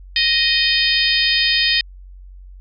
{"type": "harmonic tone with a mistuned harmonic", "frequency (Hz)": 622.3, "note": "D#5", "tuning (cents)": 0, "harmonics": [3, 4, 5, 6, 7, 8], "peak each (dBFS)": [-21, -21, -21, -21, -21, -21], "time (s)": [0.16, 1.81], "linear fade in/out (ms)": 2, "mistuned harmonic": 6, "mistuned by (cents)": -25, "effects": ["added 46 Hz sine -36 dBFS peak until 2.6 s"]}